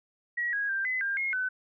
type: tone with pitch steps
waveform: sine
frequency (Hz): 1914 / 1648 / 1579 / 2023 / 1599 / 2152 / 1510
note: A#6 / G#6 / G6 / B6 / G6 / C7 / F#6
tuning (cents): +45 / -14 / +12 / +41 / +34 / +48 / +35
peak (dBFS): -27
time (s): 0.37-1.49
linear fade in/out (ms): 10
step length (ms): 160
effects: none